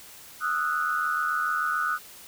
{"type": "tone cluster", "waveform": "sine", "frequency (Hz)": [1238, 1325, 1474], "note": ["D#6", "E6", "F#6"], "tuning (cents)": [-9, 9, -7], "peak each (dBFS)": [-28, -31, -27], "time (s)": [0.4, 1.99], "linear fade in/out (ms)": 50, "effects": ["white hiss -47 dBFS RMS until 2.27 s"]}